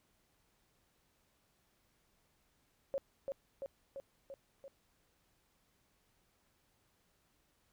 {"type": "tone with echo", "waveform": "sine", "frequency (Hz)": 548, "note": "C#5", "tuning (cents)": -20, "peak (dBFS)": -33, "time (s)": [2.94, 2.98], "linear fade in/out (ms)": 0, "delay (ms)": 340, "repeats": 5, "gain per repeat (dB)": -3, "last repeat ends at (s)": 4.68, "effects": ["pink hiss -75 dBFS RMS until 7.72 s"]}